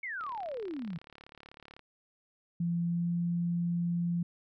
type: exponential sweep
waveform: sine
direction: down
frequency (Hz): 2253 to 155.56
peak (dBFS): -35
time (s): 0.03-0.98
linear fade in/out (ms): 5
type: click train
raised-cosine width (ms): 0.3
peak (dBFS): -34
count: 58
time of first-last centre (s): 0.21-1.793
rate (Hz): 36
type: tone with pitch glide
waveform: sine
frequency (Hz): 171 to 172.29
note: F3 to F3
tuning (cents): -36 to -23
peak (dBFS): -28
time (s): 2.6-4.23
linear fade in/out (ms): 5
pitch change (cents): +13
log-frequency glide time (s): 2.85-3.11
effects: none